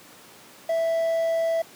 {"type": "tone with quantisation", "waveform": "triangle", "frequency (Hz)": 659.3, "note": "E5", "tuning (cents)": 0, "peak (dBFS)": -19, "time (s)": [0.69, 1.62], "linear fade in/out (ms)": 5, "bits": 8, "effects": ["pink hiss -48 dBFS RMS until 1.75 s", "high-pass 200 Hz 12 dB/octave"]}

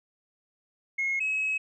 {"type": "tone pair in turn", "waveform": "sine", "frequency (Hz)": [2162, 2564], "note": ["C#7", "E7"], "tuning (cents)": [-44, -49], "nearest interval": "minor third", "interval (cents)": 295, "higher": "second", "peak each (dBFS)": -24, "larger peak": "neither", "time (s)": [[0.98, 1.2], [1.2, 1.58]], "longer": "second", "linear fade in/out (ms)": 10, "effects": ["tanh soft clip ceiling -22 dBFS"]}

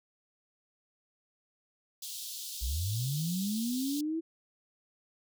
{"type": "high-pass noise", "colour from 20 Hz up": "pink", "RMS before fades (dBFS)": -41, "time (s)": [2.02, 4.01], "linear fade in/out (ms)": 5, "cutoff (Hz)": 3300, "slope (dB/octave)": 48}
{"type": "linear sweep", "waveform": "sine", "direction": "up", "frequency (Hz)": [52.2, 332.2], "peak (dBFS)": -30, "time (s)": [2.61, 4.21], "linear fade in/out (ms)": 20}
{"effects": []}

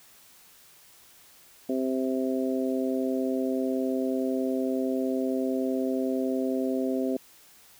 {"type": "harmonic tone", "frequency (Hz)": 130.81, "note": "C3", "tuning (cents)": 0, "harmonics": [2, 3, 4, 5], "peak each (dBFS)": [-27, -31, -33, -35], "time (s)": [1.69, 7.17], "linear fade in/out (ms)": 5, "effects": ["white hiss -55 dBFS RMS until 7.79 s"]}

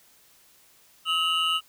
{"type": "tone cluster", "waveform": "triangle", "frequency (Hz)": [1278, 2811, 2979], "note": ["D#6", "F7", "F#7"], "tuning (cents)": [46, 11, 11], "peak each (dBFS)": -25, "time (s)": [1.05, 1.61], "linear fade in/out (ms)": 50, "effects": ["white hiss -58 dBFS RMS until 1.68 s"]}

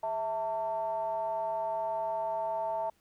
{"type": "ring-modulated tone", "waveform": "triangle", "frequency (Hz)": 120.8, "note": "B2", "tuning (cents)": -38, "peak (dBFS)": -25, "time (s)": [0.03, 2.9], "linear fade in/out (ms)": 5, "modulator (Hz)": 775, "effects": ["pink hiss -70 dBFS RMS until 3 s"]}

